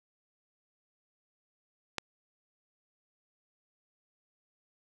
click, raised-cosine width 0.2 ms, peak -14 dBFS, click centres 1.983 s, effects none

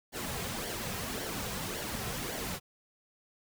pink noise with flanger, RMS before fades -37 dBFS, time 0.12-2.6 s, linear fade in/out 50 ms, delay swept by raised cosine 0.78 to 3.48 ms, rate 1.8 Hz, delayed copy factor -0.6, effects none

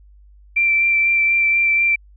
sine tone with vibrato, 2349 Hz, D7, in tune, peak -13 dBFS, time 0.56-1.96 s, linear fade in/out 10 ms, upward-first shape sine, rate 4.1 Hz, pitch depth 13 cents each way, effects added 50 Hz sine -44 dBFS peak until 2.16 s

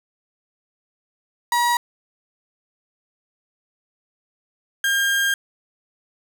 35% pulse tone pair in turn, 958 / 1607.5 Hz, A#5 / G6, +47 / +43 cents, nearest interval major sixth, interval 896 cents, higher second, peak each -15 / -16 dBFS, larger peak first, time 1.52-1.77 / 4.84-5.34 s, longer second, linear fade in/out 2 ms, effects none

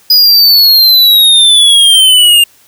square exponential sweep, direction down, 4978 to 2794 Hz, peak -3 dBFS, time 0.1-2.44 s, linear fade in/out 5 ms, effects white hiss -45 dBFS RMS until 2.67 s

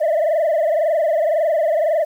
sine tone with frequency modulation, 634 Hz, D#5, 32 cents sharp, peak -12 dBFS, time 0-2.05 s, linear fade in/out 20 ms, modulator 21.9 Hz, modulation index 2, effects tanh soft clip ceiling -13 dBFS + 8-bit

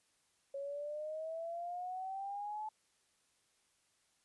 sine exponential sweep, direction up, 550 to 868 Hz, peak -39 dBFS, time 0.54-2.69 s, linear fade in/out 5 ms, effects white hiss -75 dBFS RMS until 4.24 s + resampled to 24000 Hz

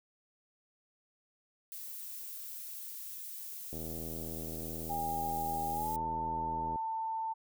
violet noise, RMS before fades -44 dBFS, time 1.72-5.96 s, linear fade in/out 0 ms
click train, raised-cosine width 2 ms, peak -30 dBFS, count 246, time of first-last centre 3.73-6.758 s, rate 80.9 Hz
sine tone with pitch glide, 809 to 892.5 Hz, G#5 to A5, -46 to +24 cents, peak -33 dBFS, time 4.89-7.34 s, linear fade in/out 20 ms, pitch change +170 cents, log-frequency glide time 5.71-5.99 s
effects none

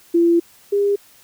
sine tone pair in turn, 339.7 / 404 Hz, F4 / G#4, -48 / -48 cents, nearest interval minor third, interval 300 cents, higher second, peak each -11 / -14 dBFS, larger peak first, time 0.14-0.4 / 0.72-0.96 s, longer first, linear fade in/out 10 ms, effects white hiss -50 dBFS RMS until 1.23 s

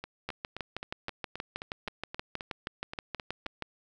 two click trains, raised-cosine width 0.3 ms, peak -18 / -22 dBFS, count 22 / 14, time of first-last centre 0.29-3.623 / 0.04-3.461 s, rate 6.3 / 3.8 Hz, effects none

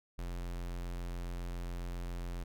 square tone, 43.65 Hz, F1, in tune, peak -38 dBFS, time 0.18-2.44 s, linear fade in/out 10 ms, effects none

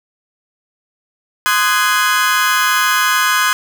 35% pulse chord, Ab dominant seventh, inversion first, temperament just, 1038.3 / 1245.9 / 1495.1 / 1661.2 Hz, C6 / Eb6 / Gb6 / Ab6, -14 / +2 / +18 / 0 cents, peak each -16 dBFS, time 1.46-3.53 s, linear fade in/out 0 ms, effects none

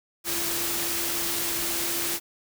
sine tone in noise, 340.8 Hz, F4, 42 cents flat, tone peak -37 dBFS, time 0.24-2.2 s, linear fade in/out 50 ms, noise white, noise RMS -28 dBFS, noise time 0.24-2.2 s, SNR -12 dB, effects none

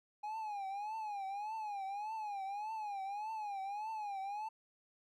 triangle tone with vibrato, 827 Hz, G#5, 8 cents flat, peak -37 dBFS, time 0.23-4.49 s, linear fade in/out 10 ms, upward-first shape triangle, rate 1.7 Hz, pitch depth 140 cents each way, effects none

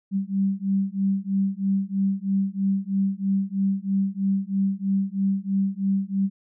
sine beating tone pair, 193.6 / 196.7 Hz, G3 / G3, -21 / +6 cents, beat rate 3.1 Hz, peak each -24 dBFS, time 0.11-6.3 s, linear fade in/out 50 ms, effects none

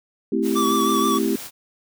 sine chord, A minor seventh, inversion none, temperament equal, 220 / 261.6 / 329.6 / 392 Hz, A3 / C4 / E4 / G4, 0 / 0 / 0 / 0 cents, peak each -24 dBFS, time 0.32-1.36 s, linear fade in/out 5 ms
white noise, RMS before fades -35 dBFS, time 0.42-1.51 s, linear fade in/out 50 ms
square tone with vibrato, 1153 Hz, D6, 32 cents flat, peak -21 dBFS, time 0.55-1.19 s, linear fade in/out 20 ms, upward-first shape triangle, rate 6.3 Hz, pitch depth 43 cents each way
effects none

